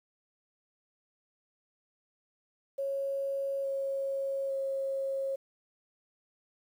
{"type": "tone with pitch steps", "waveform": "sine", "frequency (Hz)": [550, 546.2, 542.4], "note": ["C#5", "C#5", "C#5"], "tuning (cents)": [-14, -26, -38], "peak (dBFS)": -30, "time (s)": [2.78, 5.36], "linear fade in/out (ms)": 10, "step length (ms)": 860, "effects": ["10-bit"]}